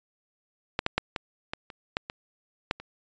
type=clicks; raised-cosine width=0.3 ms; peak=-9 / -8 / -7 / -14 / -15 / -26 / -10 / -18 / -9 / -25 dBFS; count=10; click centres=0.791 / 0.864 / 0.98 / 1.162 / 1.535 / 1.702 / 1.969 / 2.099 / 2.711 / 2.8 s; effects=resampled to 16000 Hz